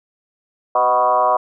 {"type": "tone with frequency modulation", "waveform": "sine", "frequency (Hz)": 865, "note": "A5", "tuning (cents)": -30, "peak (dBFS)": -12, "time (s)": [0.75, 1.37], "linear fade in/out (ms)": 5, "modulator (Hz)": 120, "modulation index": 2.5, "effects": []}